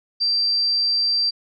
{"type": "tone", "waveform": "sine", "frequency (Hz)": 4699, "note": "D8", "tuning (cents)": 0, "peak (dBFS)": -17, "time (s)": [0.2, 1.31], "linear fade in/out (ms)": 20, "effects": []}